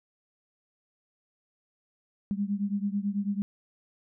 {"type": "beating tone pair", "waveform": "sine", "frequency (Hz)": [198.7, 207.8], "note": ["G3", "G#3"], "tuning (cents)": [24, 1], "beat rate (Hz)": 9.1, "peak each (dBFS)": [-29, -31], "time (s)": [2.31, 3.42], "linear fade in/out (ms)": 0, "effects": []}